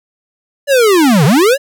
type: linear two-way sweep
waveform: square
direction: down then up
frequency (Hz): 584 to 128.6 to 584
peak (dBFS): -7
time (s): 0.67-1.58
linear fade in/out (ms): 50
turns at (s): 1.25
effects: none